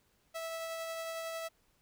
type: tone with tremolo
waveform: sawtooth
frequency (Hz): 655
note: E5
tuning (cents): -11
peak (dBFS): -33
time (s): 0.34-1.49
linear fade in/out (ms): 20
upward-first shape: triangle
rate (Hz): 11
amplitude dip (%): 25
effects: pink hiss -72 dBFS RMS until 1.81 s